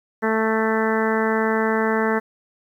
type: harmonic tone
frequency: 220.9 Hz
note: A3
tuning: 7 cents sharp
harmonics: 1 / 2 / 3 / 4 / 5 / 6 / 7 / 8 / 9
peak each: -23 / -22 / -29 / -27 / -30 / -30 / -30 / -28 / -33 dBFS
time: 0.22-2.2 s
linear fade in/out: 20 ms
effects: 9-bit